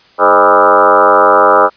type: tone with frequency modulation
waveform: sine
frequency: 900 Hz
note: A5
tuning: 39 cents sharp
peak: -4 dBFS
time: 0.18-1.7 s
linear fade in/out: 50 ms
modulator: 94.4 Hz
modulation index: 5
effects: white hiss -46 dBFS RMS until 1.76 s + resampled to 11025 Hz